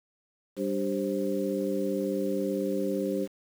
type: harmonic tone with a mistuned harmonic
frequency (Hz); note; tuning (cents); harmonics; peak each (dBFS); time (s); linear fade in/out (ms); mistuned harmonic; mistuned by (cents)
98; G2; 0; 2 / 3 / 4 / 5; -32 / -32 / -32 / -32; 0.56-3.28; 50; 5; +120
effects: 8-bit